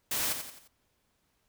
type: noise with echo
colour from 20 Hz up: white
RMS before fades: -31 dBFS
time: 0.11-0.33 s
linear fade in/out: 5 ms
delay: 87 ms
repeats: 4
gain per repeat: -7 dB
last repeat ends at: 0.678 s
effects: pink hiss -74 dBFS RMS until 1.48 s